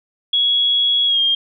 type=tone with pitch glide; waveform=sine; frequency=3341 to 3216 Hz; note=G#7 to G7; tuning=+10 to +44 cents; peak=-13 dBFS; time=0.33-1.35 s; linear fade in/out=5 ms; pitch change=-66 cents; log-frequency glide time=1.06-1.2 s; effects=none